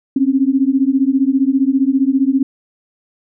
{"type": "beating tone pair", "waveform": "sine", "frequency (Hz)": [261.6, 276.6], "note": ["C4", "C#4"], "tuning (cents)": [0, -4], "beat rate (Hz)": 15, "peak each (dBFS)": -14, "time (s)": [0.16, 2.43], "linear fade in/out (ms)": 5, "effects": []}